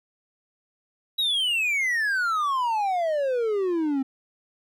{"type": "exponential sweep", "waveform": "triangle", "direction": "down", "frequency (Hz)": [3898, 261], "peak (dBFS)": -20, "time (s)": [1.18, 4.03], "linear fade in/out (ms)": 10, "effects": []}